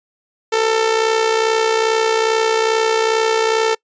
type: tone with amplitude modulation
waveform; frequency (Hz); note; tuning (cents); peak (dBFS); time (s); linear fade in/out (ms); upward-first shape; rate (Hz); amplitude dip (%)
sawtooth; 445.8; A4; +23; -7; 0.52-3.75; 10; sine; 62.4; 55
effects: noise-tail reverb RT60 0.1 s tail -25 dB re dry + resampled to 16000 Hz